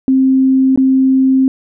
sine tone with dropouts, 263.9 Hz, C4, 15 cents sharp, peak -7 dBFS, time 0.08-1.48 s, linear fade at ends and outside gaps 1 ms, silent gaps 0.76-0.775 s, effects none

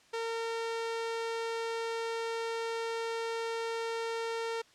sawtooth tone, 457.1 Hz, A#4, 34 cents flat, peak -29 dBFS, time 0.13-4.62 s, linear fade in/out 10 ms, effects white hiss -62 dBFS RMS until 4.74 s + low-pass 6000 Hz 12 dB/octave

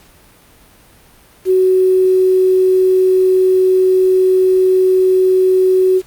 sine tone with quantisation, 373.3 Hz, F#4, 15 cents sharp, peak -8 dBFS, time 1.45-6.02 s, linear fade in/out 50 ms, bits 6, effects pink hiss -46 dBFS RMS until 6.06 s + Opus 48 kbps

